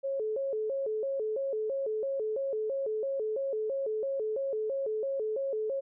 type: tone with vibrato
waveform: sine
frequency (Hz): 486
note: B4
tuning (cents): -28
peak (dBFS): -29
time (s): 0.03-5.81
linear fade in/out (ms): 20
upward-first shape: square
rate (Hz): 3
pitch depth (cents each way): 200
effects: none